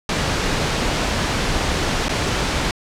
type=noise with dropouts; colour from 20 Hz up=pink; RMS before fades=-20 dBFS; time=0.09-2.71 s; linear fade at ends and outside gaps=2 ms; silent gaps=2.084-2.092 s; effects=low-pass 6000 Hz 12 dB/octave